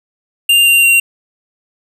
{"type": "tone with pitch steps", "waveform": "square", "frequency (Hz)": [2795, 2776, 2757], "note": ["F7", "F7", "F7"], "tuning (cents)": [1, -11, -23], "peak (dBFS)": -7, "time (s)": [0.49, 1], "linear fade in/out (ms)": 5, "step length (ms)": 170, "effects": []}